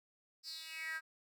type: tone with high-pass filter sweep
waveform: 10% pulse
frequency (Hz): 320.7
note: E4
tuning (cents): -48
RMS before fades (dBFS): -44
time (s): 0.43-1.01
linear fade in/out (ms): 50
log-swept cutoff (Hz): 5100 to 1500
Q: 6.1
effects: none